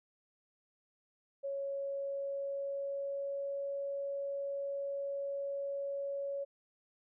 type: tone with pitch glide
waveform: sine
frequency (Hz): 554 to 558.5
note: C#5 to C#5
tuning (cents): -1 to +13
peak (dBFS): -35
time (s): 1.43-6.45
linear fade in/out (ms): 20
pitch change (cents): +14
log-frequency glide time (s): 1.62-3.7
effects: none